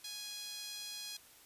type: tone with high-pass filter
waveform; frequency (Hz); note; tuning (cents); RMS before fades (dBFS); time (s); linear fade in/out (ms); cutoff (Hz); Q
sawtooth; 830.6; G#5; 0; -45; 0.04-1.17; 5; 4000; 2
effects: white hiss -60 dBFS RMS until 1.45 s + resampled to 32000 Hz